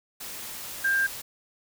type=tone in noise; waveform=sine; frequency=1593 Hz; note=G6; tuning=27 cents sharp; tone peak=-21 dBFS; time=0.84-1.07 s; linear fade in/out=10 ms; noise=white; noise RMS=-38 dBFS; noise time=0.2-1.22 s; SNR=+14 dB; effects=none